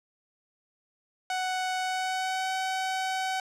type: tone with pitch glide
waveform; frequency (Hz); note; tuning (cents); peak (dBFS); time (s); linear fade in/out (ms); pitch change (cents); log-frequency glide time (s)
sawtooth; 743 to 756.4; F#5 to F#5; +7 to +38; -24; 1.3-3.4; 2; +31; 1.8-2.52
effects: low-pass 8000 Hz 12 dB/octave